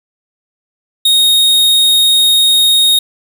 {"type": "tone", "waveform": "45% pulse", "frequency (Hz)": 3729, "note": "A#7", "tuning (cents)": 0, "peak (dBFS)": -7, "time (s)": [1.05, 2.99], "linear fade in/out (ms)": 5, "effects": ["7-bit"]}